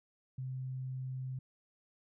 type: tone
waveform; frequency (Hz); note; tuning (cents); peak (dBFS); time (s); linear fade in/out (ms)
sine; 130; C3; -11; -37; 0.38-1.39; 5
effects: none